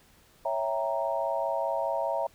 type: chord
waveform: sine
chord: C# diminished seventh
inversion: none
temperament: equal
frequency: 554.4 / 659.3 / 784 / 932.3 Hz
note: C#5 / E5 / G5 / Bb5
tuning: 0 / 0 / 0 / 0 cents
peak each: -32 / -30 / -36 / -32 dBFS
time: 0.45-2.27 s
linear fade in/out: 5 ms
effects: pink hiss -60 dBFS RMS until 2.34 s